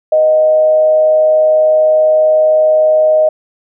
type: tone with frequency modulation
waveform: sine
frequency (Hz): 622.3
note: D#5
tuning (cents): 0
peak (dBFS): -6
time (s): 0.12-3.29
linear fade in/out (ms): 5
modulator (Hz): 133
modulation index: 0.22
effects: none